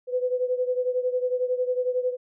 sine beating tone pair, 499.2 / 510.2 Hz, B4 / C5, +19 / -44 cents, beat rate 11 Hz, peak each -24 / -28 dBFS, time 0.07-2.17 s, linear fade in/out 50 ms, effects none

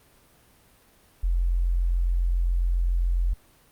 sine tone, 43.65 Hz, F1, in tune, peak -20 dBFS, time 1.23-3.34 s, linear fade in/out 10 ms, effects pink hiss -58 dBFS RMS until 3.71 s + Opus 32 kbps

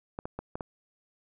clicks, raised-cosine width 1 ms, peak -21 dBFS, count 5, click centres 0.189 / 0.255 / 0.39 / 0.555 / 0.608 s, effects none

